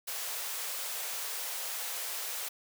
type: high-pass noise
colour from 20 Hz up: white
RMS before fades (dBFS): -37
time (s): 0.07-2.49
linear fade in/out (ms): 10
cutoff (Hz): 440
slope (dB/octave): 48
effects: none